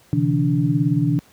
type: tone cluster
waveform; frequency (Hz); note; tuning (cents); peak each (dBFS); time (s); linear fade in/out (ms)
sine; 128.4 / 146 / 165 / 290.1; C3 / D3 / E3 / D4; -32 / -10 / +2 / -21; -21; 0.13-1.19; 0
effects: pink hiss -53 dBFS RMS until 1.32 s + high-pass 80 Hz 12 dB/octave